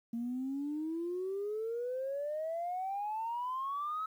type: exponential sweep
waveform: sine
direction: up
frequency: 229.2 to 1300 Hz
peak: -33 dBFS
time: 0.13-4.06 s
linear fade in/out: 5 ms
effects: tanh soft clip ceiling -30 dBFS + 11-bit